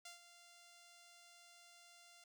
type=tone with ADSR envelope; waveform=5% pulse; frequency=694 Hz; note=F5; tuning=11 cents flat; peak=-39 dBFS; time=0.05-2.24 s; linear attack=5 ms; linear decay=130 ms; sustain=-11 dB; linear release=3 ms; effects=none